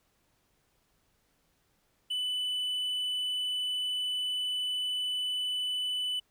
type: tone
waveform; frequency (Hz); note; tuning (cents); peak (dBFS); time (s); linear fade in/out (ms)
triangle; 2991; F#7; +18; -28; 2.1-6.2; 10
effects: pink hiss -72 dBFS RMS until 6.3 s